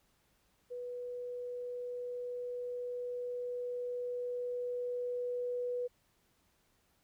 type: tone with level ramp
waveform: sine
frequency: 490.9 Hz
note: B4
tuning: 10 cents flat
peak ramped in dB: -39 to -33 dBFS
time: 0.7-5.88 s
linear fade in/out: 20 ms
effects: pink hiss -73 dBFS RMS until 7.03 s